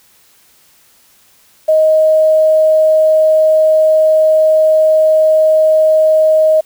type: tone with quantisation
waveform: sine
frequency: 627 Hz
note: D#5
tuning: 13 cents sharp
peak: -6 dBFS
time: 1.68-6.61 s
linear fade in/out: 10 ms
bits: 6
effects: white hiss -49 dBFS RMS until 6.65 s